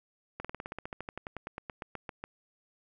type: slowing click train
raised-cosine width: 0.5 ms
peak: -23 dBFS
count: 22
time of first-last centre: 0.4-2.24 s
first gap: 46 ms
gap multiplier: 1.06
effects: none

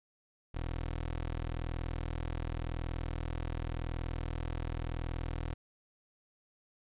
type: tone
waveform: 20% pulse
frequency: 40.9 Hz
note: E1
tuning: 13 cents flat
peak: -30 dBFS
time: 0.54-5.54 s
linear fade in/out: 10 ms
effects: resampled to 8000 Hz + 12-bit

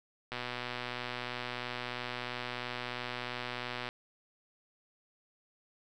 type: click train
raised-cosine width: 0.3 ms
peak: -21 dBFS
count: 440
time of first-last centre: 0.32-3.889 s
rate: 123 Hz
effects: none

